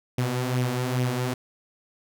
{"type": "tone with flanger", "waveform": "sawtooth", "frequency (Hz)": 125.6, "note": "B2", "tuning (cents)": 30, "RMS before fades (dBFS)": -26, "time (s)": [0.18, 1.34], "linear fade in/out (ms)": 5, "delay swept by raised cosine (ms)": [0.33, 5.83], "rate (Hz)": 2.4, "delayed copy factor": 0.55, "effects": []}